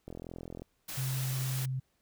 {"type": "click train", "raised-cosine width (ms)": 2, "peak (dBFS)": -29, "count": 24, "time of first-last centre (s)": [0.08, 0.62], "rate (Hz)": 42.6}
{"type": "noise", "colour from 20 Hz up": "white", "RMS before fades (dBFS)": -40, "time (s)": [0.88, 1.66], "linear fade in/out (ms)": 10}
{"type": "tone", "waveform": "sine", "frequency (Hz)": 130.81, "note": "C3", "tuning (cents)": 0, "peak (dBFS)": -31, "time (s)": [0.97, 1.8], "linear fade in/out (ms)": 10}
{"effects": ["pink hiss -75 dBFS RMS until 2.01 s"]}